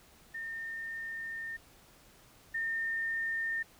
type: tone pair in turn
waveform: sine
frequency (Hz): 1817 / 1817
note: A#6 / A#6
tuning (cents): -45 / -45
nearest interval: unison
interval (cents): 0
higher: neither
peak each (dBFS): -37 / -31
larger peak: second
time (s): 0.34-1.57 / 2.54-3.63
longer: first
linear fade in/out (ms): 10
effects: pink hiss -60 dBFS RMS until 3.79 s